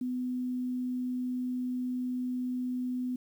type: tone with quantisation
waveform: sine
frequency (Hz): 250.9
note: B3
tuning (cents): +28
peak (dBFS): -30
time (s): 0.01-3.16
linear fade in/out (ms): 5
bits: 10
effects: none